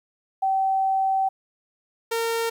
sine / sawtooth tone pair in turn, 770 / 458.7 Hz, G5 / A#4, -31 / -28 cents, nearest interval major sixth, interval 897 cents, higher first, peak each -19 dBFS, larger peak neither, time 0.42-1.29 / 2.11-2.5 s, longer first, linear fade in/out 10 ms, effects 10-bit

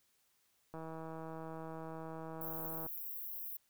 click train, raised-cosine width 1 ms, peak -33 dBFS, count 343, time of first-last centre 0.74-2.864 s, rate 161 Hz
white high-pass noise, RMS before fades -44 dBFS, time 2.41-3.57 s, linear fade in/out 5 ms, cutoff 12000 Hz, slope 96 dB/octave
effects white hiss -75 dBFS RMS until 3.69 s

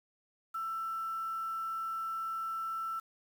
sine tone with quantisation, 1331 Hz, E6, 16 cents sharp, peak -34 dBFS, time 0.54-3 s, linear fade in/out 10 ms, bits 9, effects none

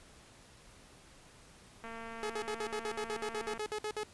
click train, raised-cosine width 0.5 ms, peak -31 dBFS, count 397, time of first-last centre 1.84-3.577 s, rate 228 Hz
sawtooth tone bursts, 425.1 Hz, G#4, 40 cents sharp, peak -31 dBFS, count 15, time 2.23-4.033 s, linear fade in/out 0 ms, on 67 ms, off 57 ms
effects pink hiss -58 dBFS RMS until 4.13 s + resampled to 24000 Hz

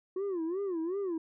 sine tone with vibrato, 360 Hz, F#4, 47 cents flat, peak -28 dBFS, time 0.16-1.18 s, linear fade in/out 5 ms, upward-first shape sine, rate 2.7 Hz, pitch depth 200 cents each way, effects tanh soft clip ceiling -30 dBFS

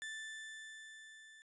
35% pulse tone with level ramp, 1762 Hz, A6, 2 cents sharp, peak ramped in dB -40 to -55 dBFS, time 0.02-1.42 s, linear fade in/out 0 ms, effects resampled to 24000 Hz

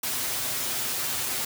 white noise with comb filter, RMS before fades -29 dBFS, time 0.03-1.45 s, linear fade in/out 5 ms, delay 7.8 ms, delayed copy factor +0.8, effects none

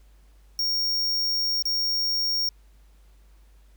square tone with dropouts, 5550 Hz, F8, 12 cents flat, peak -23 dBFS, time 0.59-2.49 s, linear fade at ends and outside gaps 2 ms, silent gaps 1.624-1.654 s, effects added 50 Hz sine -51 dBFS peak until 3.76 s + pink hiss -65 dBFS RMS until 3.76 s

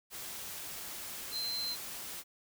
sine tone in noise, 4107 Hz, C8, 33 cents flat, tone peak -34 dBFS, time 1.31-1.77 s, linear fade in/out 50 ms, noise white, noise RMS -43 dBFS, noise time 0.1-2.24 s, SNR +6 dB, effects none

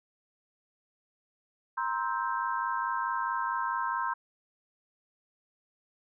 sine chord, C dominant seventh, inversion third, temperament just, 941.9 / 1046.5 / 1308.1 / 1569.8 Hz, Bb5 / C6 / E6 / G6, +18 / 0 / -14 / +2 cents, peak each -33 / -32 / -37 / -36 dBFS, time 1.77-4.14 s, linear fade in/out 10 ms, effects none

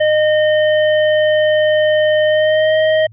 square tone with pitch glide, 613 to 627 Hz, D#5 to D#5, -26 to +13 cents, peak -11 dBFS, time 0-3.07 s, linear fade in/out 10 ms, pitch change +39 cents, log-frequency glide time 2.26-2.77 s, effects added 109 Hz sine -38 dBFS peak until 3.12 s + resampled to 8000 Hz

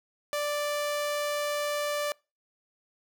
sawtooth tone, 587.3 Hz, D5, in tune, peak -24 dBFS, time 0.33-2.12 s, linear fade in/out 0 ms, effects noise-tail reverb RT60 0.3 s tail -26 dB re dry

